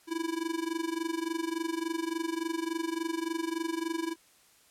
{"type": "tone with amplitude modulation", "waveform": "square", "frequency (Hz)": 329.6, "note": "E4", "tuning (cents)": 0, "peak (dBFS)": -28, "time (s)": [0.07, 4.16], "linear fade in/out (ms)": 50, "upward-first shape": "sine", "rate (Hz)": 23.5, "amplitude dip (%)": 85, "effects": ["white hiss -62 dBFS RMS until 4.7 s", "low-pass 12000 Hz 12 dB/octave"]}